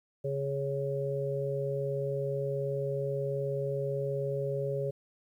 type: harmonic tone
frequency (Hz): 138.7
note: C#3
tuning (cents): +1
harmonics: 1 / 3 / 4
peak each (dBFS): -34 / -34 / -34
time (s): 0.24-4.91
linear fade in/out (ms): 10
effects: 11-bit